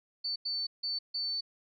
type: tone bursts at uneven times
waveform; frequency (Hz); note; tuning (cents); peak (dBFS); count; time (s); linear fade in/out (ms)
sine; 4501; C#8; +26; -31; 4; 0.24-0.36 / 0.45-0.67 / 0.83-0.99 / 1.14-1.41; 10
effects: none